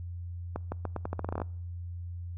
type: accelerating click train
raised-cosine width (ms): 1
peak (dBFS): -19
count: 14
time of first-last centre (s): 0.56-1.418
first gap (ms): 160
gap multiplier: 0.83
effects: noise-tail reverb RT60 0.7 s tail -26 dB re dry + added 87 Hz sine -36 dBFS peak until 2.37 s